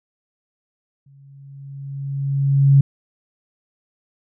sine tone with exponential growth, 138.5 Hz, C#3, 1 cent flat, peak -7 dBFS, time 1.06-2.81 s, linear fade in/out 5 ms, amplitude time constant 380 ms, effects none

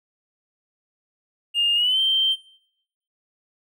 triangle tone with pitch glide, 2824 to 3133 Hz, F7 to G7, +19 to -2 cents, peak -14 dBFS, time 1.54-2.36 s, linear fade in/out 50 ms, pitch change +179 cents, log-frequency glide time 1.75-2 s, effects noise-tail reverb RT60 0.8 s tail -23 dB re dry + tanh soft clip ceiling -15 dBFS

